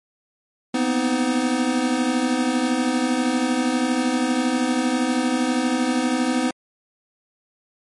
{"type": "tone cluster", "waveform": "square", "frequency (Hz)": [240.8, 253.4, 315.1, 511], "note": ["B3", "B3", "D#4", "C5"], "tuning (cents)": [-44, 45, 22, -41], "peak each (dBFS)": [-27, -22, -26, -30], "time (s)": [0.74, 6.51], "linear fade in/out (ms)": 5, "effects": ["MP3 48 kbps"]}